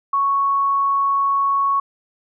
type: tone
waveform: sine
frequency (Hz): 1108.7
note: C#6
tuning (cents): 0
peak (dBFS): -15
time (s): 0.13-1.8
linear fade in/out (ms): 5
effects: none